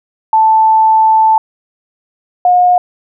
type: tone pair in turn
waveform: sine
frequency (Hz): 880 / 718.7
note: A5 / F5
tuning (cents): 0 / +49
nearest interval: major third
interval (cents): 351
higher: first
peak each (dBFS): -5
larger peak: neither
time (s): 0.33-1.38 / 2.45-2.78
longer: first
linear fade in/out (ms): 2
effects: none